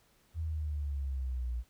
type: exponential sweep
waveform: sine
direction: down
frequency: 82.41 to 58.27 Hz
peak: -32 dBFS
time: 0.34-1.64 s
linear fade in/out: 50 ms
effects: pink hiss -68 dBFS RMS until 1.69 s